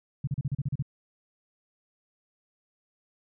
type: tone bursts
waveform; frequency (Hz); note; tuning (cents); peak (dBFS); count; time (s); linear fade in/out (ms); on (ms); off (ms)
sine; 138.59; C#3; 0; -25; 9; 0.24-0.825; 5; 33; 36
effects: none